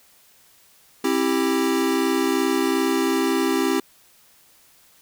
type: chord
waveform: square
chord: C major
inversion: none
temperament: equal with one note detuned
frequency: 266.5 / 329.6 / 392 Hz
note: C4 / E4 / G4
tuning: +32 / 0 / 0 cents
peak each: -24 dBFS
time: 1.04-3.8 s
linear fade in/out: 5 ms
effects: white hiss -55 dBFS RMS until 5.01 s